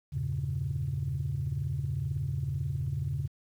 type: chord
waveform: sine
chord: E diminished seventh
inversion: none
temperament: equal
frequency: 82.41 / 98 / 116.54 / 138.59 Hz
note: E2 / G2 / Bb2 / Db3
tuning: 0 / 0 / 0 / 0 cents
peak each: -36 / -37 / -36 / -31 dBFS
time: 0.12-3.28 s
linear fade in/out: 20 ms
effects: tanh soft clip ceiling -22 dBFS + 10-bit